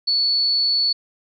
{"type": "tone", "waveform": "sine", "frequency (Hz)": 4435, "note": "C#8", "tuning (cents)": 0, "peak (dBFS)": -16, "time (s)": [0.07, 0.93], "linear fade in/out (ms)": 10, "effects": []}